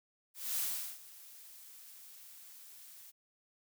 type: noise with ADSR envelope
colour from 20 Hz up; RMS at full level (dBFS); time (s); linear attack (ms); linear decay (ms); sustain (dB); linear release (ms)
blue; -34; 0.34-3.12; 240; 400; -20; 26
effects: none